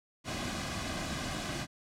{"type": "noise with comb filter", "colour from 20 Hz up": "pink", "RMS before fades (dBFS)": -36, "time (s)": [0.24, 1.67], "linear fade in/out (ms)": 50, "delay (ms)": 2.2, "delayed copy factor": -0.6, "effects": ["low-pass 7000 Hz 12 dB/octave"]}